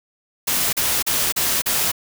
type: noise bursts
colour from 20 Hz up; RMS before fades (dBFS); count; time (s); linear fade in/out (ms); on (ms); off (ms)
white; -20; 5; 0.47-1.918; 10; 260; 37
effects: none